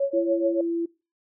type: tone with tremolo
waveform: sine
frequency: 554.4 Hz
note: C#5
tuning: in tune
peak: -18 dBFS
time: 0-0.61 s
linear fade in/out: 5 ms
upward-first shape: triangle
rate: 7 Hz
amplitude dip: 100%
type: tone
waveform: sine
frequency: 336.7 Hz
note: E4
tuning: 37 cents sharp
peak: -23 dBFS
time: 0.13-0.86 s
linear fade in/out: 10 ms
effects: noise-tail reverb RT60 0.3 s tail -23 dB re dry